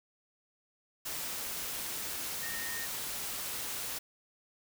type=tone in noise; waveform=sine; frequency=1844 Hz; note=A#6; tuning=19 cents flat; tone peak=-40 dBFS; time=2.42-2.86 s; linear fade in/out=10 ms; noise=white; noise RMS=-38 dBFS; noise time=1.05-3.99 s; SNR=-5 dB; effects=none